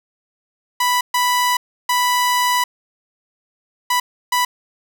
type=tone bursts at uneven times; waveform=sawtooth; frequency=987.8 Hz; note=B5; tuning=in tune; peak=-11 dBFS; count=5; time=0.8-1.01 / 1.14-1.57 / 1.89-2.64 / 3.9-4 / 4.32-4.45 s; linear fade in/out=5 ms; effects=none